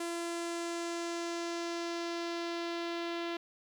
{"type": "tone with low-pass filter sweep", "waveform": "sawtooth", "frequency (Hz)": 340.1, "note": "F4", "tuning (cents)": -46, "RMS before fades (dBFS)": -37, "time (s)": [0, 3.37], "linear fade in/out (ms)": 5, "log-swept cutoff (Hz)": [9300, 3600], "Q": 1.7, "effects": ["11-bit"]}